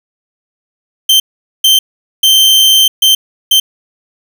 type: tone bursts at uneven times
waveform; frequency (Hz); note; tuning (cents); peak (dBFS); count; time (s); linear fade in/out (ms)
40% pulse; 3123; G7; -7; -4; 5; 1.09-1.2 / 1.64-1.79 / 2.23-2.88 / 3.02-3.15 / 3.51-3.6; 5
effects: none